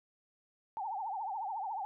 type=tone with vibrato; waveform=sine; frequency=830.6 Hz; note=G#5; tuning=in tune; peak=-35 dBFS; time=0.77-1.85 s; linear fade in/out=0 ms; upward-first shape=triangle; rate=14 Hz; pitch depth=210 cents each way; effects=none